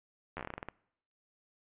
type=slowing click train; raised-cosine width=0.5 ms; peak=-24 dBFS; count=12; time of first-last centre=0.37-0.686 s; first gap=11 ms; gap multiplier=1.18; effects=noise-tail reverb RT60 0.7 s tail -23 dB re dry + resampled to 8000 Hz